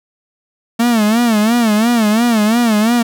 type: tone with vibrato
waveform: 45% pulse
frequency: 224.7 Hz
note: A3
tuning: 37 cents sharp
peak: -10 dBFS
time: 0.79-3.03 s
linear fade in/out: 10 ms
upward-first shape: sine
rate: 2.9 Hz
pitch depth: 130 cents each way
effects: none